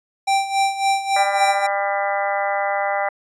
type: tone with tremolo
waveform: square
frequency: 784 Hz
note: G5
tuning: in tune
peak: -15 dBFS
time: 0.27-1.67 s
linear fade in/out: 10 ms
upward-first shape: sine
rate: 3.6 Hz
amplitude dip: 75%
type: harmonic tone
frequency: 199.5 Hz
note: G3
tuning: 31 cents sharp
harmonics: 3 / 4 / 5 / 6 / 7 / 8 / 9 / 10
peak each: -24 / -22 / -33 / -30 / -31 / -34 / -35 / -27 dBFS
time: 1.16-3.09 s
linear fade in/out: 5 ms
effects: resampled to 22050 Hz